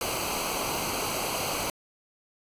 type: noise with comb filter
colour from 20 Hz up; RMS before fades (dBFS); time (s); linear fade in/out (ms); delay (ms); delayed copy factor
pink; -30; 0.01-1.7; 2; 0.56; -0.75
effects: resampled to 32000 Hz